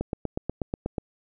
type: click train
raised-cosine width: 2 ms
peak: -14 dBFS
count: 9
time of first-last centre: 0.01-0.982 s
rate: 8.23 Hz
effects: none